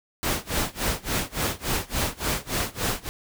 pink noise with tremolo, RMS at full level -24 dBFS, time 0.23-3.09 s, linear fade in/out 0 ms, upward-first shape sine, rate 3.5 Hz, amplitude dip 95%, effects none

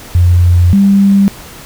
sine tone pair in turn, 88 / 197.91 Hz, F2 / G3, +14 / +17 cents, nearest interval octave + major second, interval 1403 cents, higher second, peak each -4 dBFS, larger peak neither, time 0.15-0.73 / 0.73-1.28 s, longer first, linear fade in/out 0 ms, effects pink hiss -32 dBFS RMS until 1.65 s

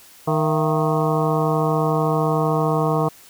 harmonic tone with a mistuned harmonic, 155.56 Hz, D#3, in tune, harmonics 1 / 2 / 3 / 4 / 5 / 6 / 7 / 8, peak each -21 / -26 / -23 / -25 / -28 / -29 / -26 / -32 dBFS, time 0.27-3.09 s, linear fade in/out 10 ms, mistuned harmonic 4, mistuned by +120 cents, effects white hiss -47 dBFS RMS until 3.29 s

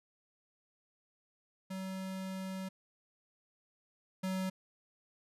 square tone pair in turn, 189.5 / 188.08 Hz, F#3 / F#3, +42 / +29 cents, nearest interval unison, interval 13 cents, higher first, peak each -39 / -34 dBFS, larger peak second, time 1.7-2.69 / 4.23-4.5 s, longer first, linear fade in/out 10 ms, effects resampled to 32000 Hz

